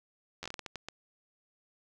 slowing click train, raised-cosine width 0.2 ms, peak -22 dBFS, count 10, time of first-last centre 0.43-0.886 s, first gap 11 ms, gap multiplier 1.36, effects none

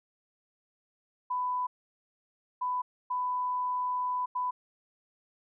sine tone bursts at uneven times, 997 Hz, B5, 16 cents sharp, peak -28 dBFS, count 4, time 1.3-1.67 / 2.61-2.82 / 3.1-4.26 / 4.35-4.51 s, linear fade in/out 10 ms, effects none

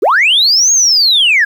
sine linear two-way sweep, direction up then down, 300.5 to 6630 to 1592 Hz, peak -5 dBFS, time 0.02-1.45 s, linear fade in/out 10 ms, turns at 0.72 s, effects tanh soft clip ceiling -3 dBFS + 7-bit

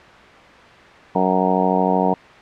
harmonic tone, 93.1 Hz, F#2, 11 cents sharp, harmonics 2 / 3 / 4 / 5 / 6 / 7 / 8 / 9 / 10, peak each -21 / -24 / -27 / -23 / -27 / -24 / -22 / -27 / -23 dBFS, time 1.15-2.14 s, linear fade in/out 5 ms, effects white hiss -42 dBFS RMS until 2.41 s + low-pass 2000 Hz 12 dB/octave

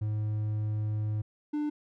triangle tone pair in turn, 106.7 / 297.9 Hz, G#2 / D4, +47 / +25 cents, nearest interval octave + tritone, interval 1778 cents, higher second, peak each -26 dBFS, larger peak neither, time 0.01-1.22 / 1.53-1.7 s, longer first, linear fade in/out 10 ms, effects none

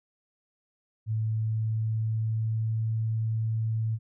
sine tone with pitch glide, 110 to 111.34 Hz, A2 to A2, 0 to +21 cents, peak -25 dBFS, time 1.06-3.99 s, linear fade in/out 50 ms, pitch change +21 cents, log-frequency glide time 1.24-2.94 s, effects none

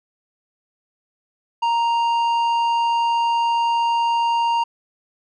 sine tone with tanh clipping, 932.3 Hz, A#5, in tune, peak -18 dBFS, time 1.62-4.64 s, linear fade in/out 10 ms, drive 9 dB, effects none

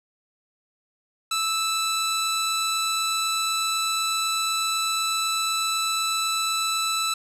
30% pulse tone pair together, 1314 / 3970 Hz, E6 / B7, -6 / +8 cents, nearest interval octave + perfect fifth, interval 1914 cents, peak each -23 dBFS, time 1.31-7.14 s, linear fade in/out 5 ms, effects resampled to 32000 Hz + 8-bit

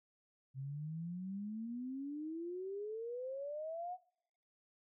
sine exponential sweep, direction up, 130.8 to 742 Hz, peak -40 dBFS, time 0.54-3.98 s, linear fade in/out 50 ms, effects noise-tail reverb RT60 0.8 s tail -25 dB re dry

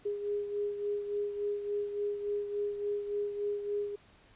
sine beating tone pair, 410 / 413.5 Hz, G#4 / G#4, -22 / -8 cents, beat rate 3.5 Hz, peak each -32 / -40 dBFS, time 0.05-3.96 s, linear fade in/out 10 ms, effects pink hiss -61 dBFS RMS until 4.35 s + resampled to 8000 Hz

